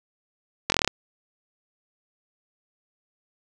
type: slowing click train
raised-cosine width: 0.2 ms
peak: -3 dBFS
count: 8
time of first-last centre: 0.7-0.876 s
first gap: 21 ms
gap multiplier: 1.06
effects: none